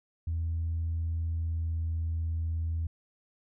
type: tone with pitch glide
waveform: sine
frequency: 82.41 to 81.89 Hz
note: E2 to E2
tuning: 0 to -11 cents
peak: -27 dBFS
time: 0.27-2.87 s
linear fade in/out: 5 ms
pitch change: -11 cents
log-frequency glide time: 1.27-1.73 s
effects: tanh soft clip ceiling -25 dBFS